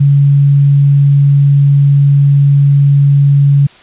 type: tone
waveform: sine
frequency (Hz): 141.1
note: C#3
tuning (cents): +31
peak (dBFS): -4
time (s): 0-3.67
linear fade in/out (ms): 10
effects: white hiss -40 dBFS RMS until 3.82 s + resampled to 8000 Hz